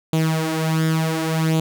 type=tone with flanger; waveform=sawtooth; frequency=160 Hz; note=D#3; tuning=49 cents sharp; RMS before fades=-20 dBFS; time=0.13-1.6 s; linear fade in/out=2 ms; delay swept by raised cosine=0.28 to 5.68 ms; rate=0.69 Hz; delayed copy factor=+0.65; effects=none